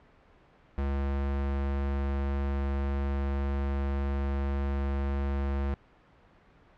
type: tone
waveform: square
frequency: 69.3 Hz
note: C#2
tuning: in tune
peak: -28 dBFS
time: 0.78-5.74 s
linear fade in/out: 0 ms
effects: pink hiss -59 dBFS RMS until 6.77 s + low-pass 2000 Hz 12 dB/octave